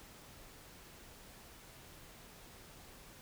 silence, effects pink hiss -56 dBFS RMS until 3.21 s

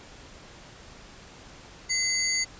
sine tone cluster, 2049 / 4581 / 6670 Hz, C7 / D8 / G#8, -37 / -44 / +7 cents, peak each -28 dBFS, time 1.89-2.45 s, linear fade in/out 20 ms, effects pink hiss -48 dBFS RMS until 2.59 s + resampled to 16000 Hz

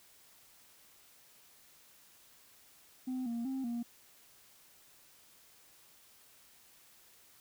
sine tone with pitch steps, 256.2 / 234.1 / 265.1 / 236.6 Hz, C4 / A#3 / C4 / A#3, -36 / +8 / +23 / +26 cents, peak -32 dBFS, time 3.07-3.83 s, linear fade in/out 10 ms, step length 190 ms, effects tanh soft clip ceiling -33 dBFS + white hiss -62 dBFS RMS until 7.4 s

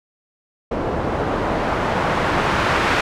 white noise with low-pass filter sweep, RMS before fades -20 dBFS, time 0.71-3.01 s, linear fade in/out 5 ms, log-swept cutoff 590 to 1800 Hz, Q 0.83, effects none

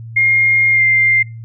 sine tone with pitch glide, 2130 to 2099 Hz, C7 to C7, +30 to +5 cents, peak -9 dBFS, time 0.16-1.23 s, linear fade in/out 10 ms, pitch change -25 cents, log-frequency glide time 0.71-0.83 s, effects noise-tail reverb RT60 0.3 s tail -25 dB re dry + added 114 Hz sine -28 dBFS peak until 1.44 s

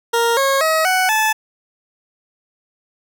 20% pulse tone with pitch steps, 466.2 / 544.9 / 636.8 / 744.3 / 870 Hz, A#4 / C#5 / D#5 / F#5 / A5, 0 / -30 / +40 / +10 / -20 cents, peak -9 dBFS, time 0.13-1.33 s, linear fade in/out 10 ms, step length 240 ms, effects none

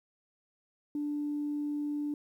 sine tone, 293.7 Hz, D4, in tune, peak -30 dBFS, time 0.95-2.14 s, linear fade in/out 2 ms, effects tanh soft clip ceiling -26 dBFS + 11-bit

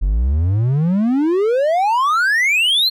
triangle exponential sweep, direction up, 43.69 to 4280 Hz, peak -11 dBFS, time 0.01-2.9 s, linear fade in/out 20 ms, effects none

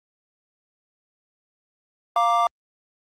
triangle chord, Bb major, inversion second, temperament equal, 698.5 / 932.3 / 1174.7 Hz, F5 / Bb5 / D6, 0 / 0 / 0 cents, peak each -18 / -23 / -18 dBFS, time 2.16-2.47 s, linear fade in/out 2 ms, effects Opus 24 kbps

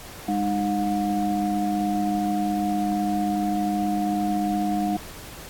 sine tone cluster, 203.6 / 306.2 / 719 Hz, G#3 / D#4 / F#5, -34 / -28 / -50 cents, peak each -25 / -26 / -26 dBFS, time 0.28-4.97 s, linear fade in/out 5 ms, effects pink hiss -41 dBFS RMS until 5.49 s + AAC 64 kbps

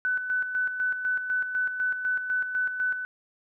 sine tone with tremolo, 1500 Hz, F#6, 23 cents sharp, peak -23 dBFS, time 0.05-3.05 s, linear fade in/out 0 ms, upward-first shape square, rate 4 Hz, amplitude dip 55%, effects none

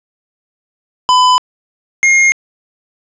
square tone pair in turn, 1004 / 2136 Hz, B5 / C7, +28 / +35 cents, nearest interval octave + minor second, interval 1307 cents, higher second, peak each -7 dBFS, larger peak neither, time 1.09-1.38 / 2.03-2.32 s, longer neither, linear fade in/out 0 ms, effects resampled to 16000 Hz + 7-bit

